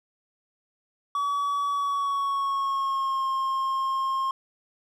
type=tone with pitch glide; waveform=triangle; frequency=1138 to 1067.9 Hz; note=C#6 to C6; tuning=+45 to +35 cents; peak=-22 dBFS; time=1.15-4.31 s; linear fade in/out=2 ms; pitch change=-110 cents; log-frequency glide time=1.71-3.27 s; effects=none